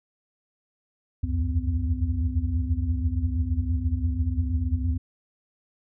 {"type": "tone cluster", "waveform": "sine", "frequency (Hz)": [66.9, 78.3, 84.3, 93.1, 253.9], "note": ["C2", "D#2", "E2", "F#2", "B3"], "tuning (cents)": [39, 11, 39, 11, 48], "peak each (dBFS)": [-28, -28, -28, -30, -33], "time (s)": [1.23, 4.98], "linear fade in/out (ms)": 10, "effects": []}